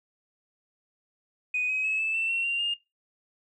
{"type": "tone with pitch steps", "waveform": "sine", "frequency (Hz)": [2489, 2534, 2580, 2626, 2674, 2722, 2771, 2821], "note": ["D#7", "D#7", "E7", "E7", "E7", "F7", "F7", "F7"], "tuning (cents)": [0, 31, -38, -7, 24, -45, -14, 17], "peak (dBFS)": -24, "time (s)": [1.54, 2.74], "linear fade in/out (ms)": 5, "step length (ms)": 150, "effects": ["noise-tail reverb RT60 0.2 s tail -19 dB re dry", "tanh soft clip ceiling -20 dBFS"]}